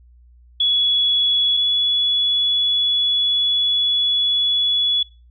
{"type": "tone pair in turn", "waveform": "sine", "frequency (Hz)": [3382, 3401], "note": ["G#7", "G#7"], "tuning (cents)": [31, 40], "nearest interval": "unison", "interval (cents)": 9, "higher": "second", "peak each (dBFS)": [-14, -15], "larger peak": "first", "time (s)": [[0.6, 1.57], [1.57, 5.03]], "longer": "second", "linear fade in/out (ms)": 5, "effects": ["noise-tail reverb RT60 0.3 s tail -24 dB re dry", "added 60 Hz sine -46 dBFS peak until 5.3 s"]}